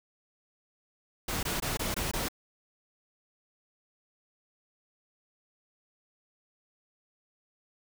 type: noise bursts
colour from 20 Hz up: pink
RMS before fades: -32 dBFS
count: 6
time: 1.28-2.285 s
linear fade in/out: 5 ms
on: 150 ms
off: 21 ms
effects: none